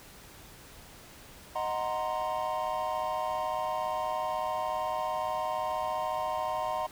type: chord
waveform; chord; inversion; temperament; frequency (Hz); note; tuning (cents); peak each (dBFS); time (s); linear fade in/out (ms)
triangle; C half-diminished seventh; first; equal; 622.3 / 740 / 932.3 / 1046.5; Eb5 / Gb5 / Bb5 / C6; 0 / 0 / 0 / 0; -33 / -33 / -33 / -34; 1.55-6.87; 10
effects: pink hiss -51 dBFS RMS until 6.91 s